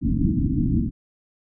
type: low-pass noise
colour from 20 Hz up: white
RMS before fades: -21 dBFS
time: 0.01-0.91 s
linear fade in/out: 50 ms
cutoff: 310 Hz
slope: 96 dB/octave
effects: none